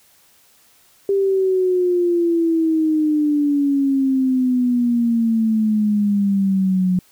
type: exponential sweep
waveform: sine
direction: down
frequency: 397.6 to 181.1 Hz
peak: -14 dBFS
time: 1.09-6.99 s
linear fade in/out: 2 ms
effects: white hiss -54 dBFS RMS until 7.11 s